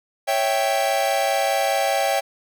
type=chord; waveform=45% pulse; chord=C# diminished; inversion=none; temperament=equal; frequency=554.4 / 659.3 / 784 Hz; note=C#5 / E5 / G5; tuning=0 / 0 / 0 cents; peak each=-24 / -24 / -22 dBFS; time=0.27-2.21 s; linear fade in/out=20 ms; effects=none